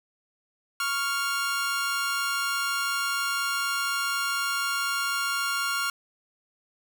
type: tone pair together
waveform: sawtooth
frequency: 1108.7 / 1396.9 Hz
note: C#6 / F6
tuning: 0 / 0 cents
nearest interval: major third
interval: 400 cents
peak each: -28 / -23 dBFS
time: 0.8-5.9 s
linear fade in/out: 2 ms
effects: none